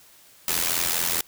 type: noise with amplitude modulation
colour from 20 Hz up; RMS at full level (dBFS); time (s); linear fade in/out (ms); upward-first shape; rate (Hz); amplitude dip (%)
white; -21; 0.48-1.21; 2; sine; 84.5; 80
effects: white hiss -53 dBFS RMS until 1.27 s